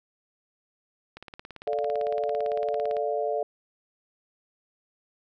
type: click train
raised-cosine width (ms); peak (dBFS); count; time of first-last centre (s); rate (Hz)
0.3; -25; 33; 1.17-2.968; 17.8
type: chord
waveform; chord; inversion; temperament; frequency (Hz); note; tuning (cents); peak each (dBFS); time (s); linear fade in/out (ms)
sine; D minor; second; equal; 440 / 587.3 / 698.5; A4 / D5 / F5; 0 / 0 / 0; -29 / -29 / -30; 1.67-3.43; 2
effects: none